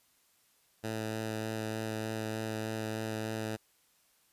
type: tone with vibrato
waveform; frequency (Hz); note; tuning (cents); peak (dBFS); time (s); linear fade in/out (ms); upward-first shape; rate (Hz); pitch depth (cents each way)
10% pulse; 109.9; A2; -2; -26; 0.83-3.57; 20; sine; 3.3; 11
effects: white hiss -69 dBFS RMS until 4.32 s + resampled to 32000 Hz